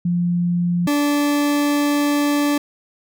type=tone pair in turn; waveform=sine / 40% pulse; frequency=174.61 / 290.4 Hz; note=F3 / D4; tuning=0 / -19 cents; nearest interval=major sixth; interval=881 cents; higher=second; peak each=-16 / -15 dBFS; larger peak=second; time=0.05-0.87 / 0.87-2.58 s; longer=second; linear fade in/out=5 ms; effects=none